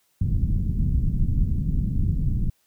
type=low-pass noise; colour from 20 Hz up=pink; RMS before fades=-22 dBFS; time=0.21-2.5 s; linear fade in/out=5 ms; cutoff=190 Hz; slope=24 dB/octave; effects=white hiss -67 dBFS RMS until 2.66 s